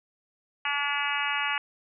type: harmonic tone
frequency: 286.8 Hz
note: D4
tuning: 41 cents flat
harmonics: 3 / 4 / 5 / 6 / 7 / 8 / 9 / 10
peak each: -34 / -34 / -34 / -34 / -34 / -34 / -34 / -34 dBFS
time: 0.65-1.58 s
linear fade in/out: 2 ms
effects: none